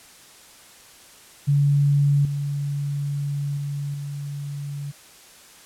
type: tone with level steps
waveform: sine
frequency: 142.7 Hz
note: D3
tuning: 49 cents flat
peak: -15 / -23 / -25 / -28 dBFS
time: 1.47-4.92 s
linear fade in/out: 20 ms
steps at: 2.25 / 3.57 / 3.94 s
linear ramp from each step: 2 ms
effects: white hiss -48 dBFS RMS until 5.65 s + low-pass 11000 Hz 12 dB/octave